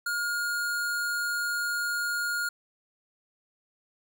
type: tone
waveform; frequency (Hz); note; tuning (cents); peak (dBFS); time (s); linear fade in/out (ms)
square; 1425; F6; +34; -28; 0.06-2.49; 5
effects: none